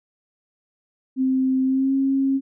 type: tone with pitch glide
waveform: sine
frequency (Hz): 261.6 to 270.4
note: C4 to C#4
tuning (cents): 0 to -43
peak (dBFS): -17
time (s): 1.16-2.41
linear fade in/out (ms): 50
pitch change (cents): +57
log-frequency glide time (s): 1.64-1.94
effects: none